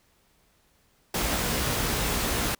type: noise with comb filter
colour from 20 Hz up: pink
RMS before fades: -27 dBFS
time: 1.14-2.55 s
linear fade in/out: 5 ms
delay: 17 ms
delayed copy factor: +0.5
effects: pink hiss -65 dBFS RMS until 2.59 s